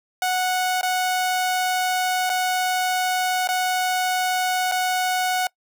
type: tone with dropouts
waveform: sawtooth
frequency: 737 Hz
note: F#5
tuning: 7 cents flat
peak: -16 dBFS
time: 0.22-5.47 s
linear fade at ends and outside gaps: 2 ms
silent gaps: 0.812-0.83 / 2.295-2.299 / 3.474-3.488 / 4.715-4.72 s
effects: noise-tail reverb RT60 0.1 s tail -23 dB re dry